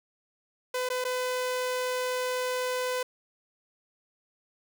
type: tone with dropouts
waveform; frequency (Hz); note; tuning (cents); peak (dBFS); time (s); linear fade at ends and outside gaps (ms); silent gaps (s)
sawtooth; 504; B4; +35; -24; 0.74-3.03; 5; 0.89-0.9 / 1.042-1.049
effects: none